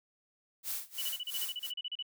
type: noise with tremolo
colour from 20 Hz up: blue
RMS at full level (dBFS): -36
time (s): 0.63-1.72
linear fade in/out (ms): 50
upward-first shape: sine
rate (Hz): 2.9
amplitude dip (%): 95
type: tone bursts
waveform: sine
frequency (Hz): 2960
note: F#7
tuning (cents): 0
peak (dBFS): -35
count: 15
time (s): 0.98-2.026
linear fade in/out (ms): 5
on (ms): 38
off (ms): 34
effects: none